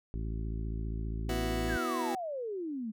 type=harmonic tone; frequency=55 Hz; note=A1; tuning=in tune; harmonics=1 / 2 / 3 / 4 / 5 / 6 / 7; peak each=-34 / -40 / -44 / -46 / -48 / -50 / -51 dBFS; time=0.14-1.77 s; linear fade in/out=0 ms
type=chord; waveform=30% pulse; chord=B suspended fourth; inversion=none; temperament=just; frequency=246.9 / 329.3 / 370.4 Hz; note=B3 / E4 / F#4; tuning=0 / -2 / +2 cents; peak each=-34 dBFS; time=1.29-2.15 s; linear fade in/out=2 ms
type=exponential sweep; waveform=sine; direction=down; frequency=1715 to 208.1 Hz; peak=-34 dBFS; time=1.68-2.92 s; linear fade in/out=20 ms
effects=none